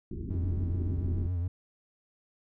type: low-pass noise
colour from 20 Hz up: pink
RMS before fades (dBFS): -36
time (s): 0.11-1.27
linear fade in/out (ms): 5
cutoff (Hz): 390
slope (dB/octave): 96
type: tone with vibrato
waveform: triangle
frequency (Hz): 87.9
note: F2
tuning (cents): +12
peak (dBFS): -26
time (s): 0.3-1.48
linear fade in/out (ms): 5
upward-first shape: triangle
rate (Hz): 7.1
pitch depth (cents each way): 84
effects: none